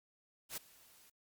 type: noise with ADSR envelope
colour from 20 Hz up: white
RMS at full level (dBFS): -40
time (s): 0.49-1.1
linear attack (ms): 81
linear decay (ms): 10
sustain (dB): -23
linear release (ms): 9
effects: Opus 48 kbps